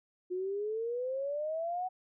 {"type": "exponential sweep", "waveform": "sine", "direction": "up", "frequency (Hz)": [357.3, 751], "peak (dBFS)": -32, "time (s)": [0.3, 1.89], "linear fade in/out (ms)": 20, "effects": []}